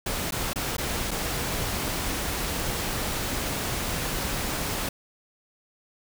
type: noise with dropouts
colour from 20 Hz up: pink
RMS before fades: -29 dBFS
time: 0.06-4.89 s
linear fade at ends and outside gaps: 5 ms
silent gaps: 0.309-0.321 / 0.534-0.558 / 0.768-0.781 / 1.109-1.113 s
effects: none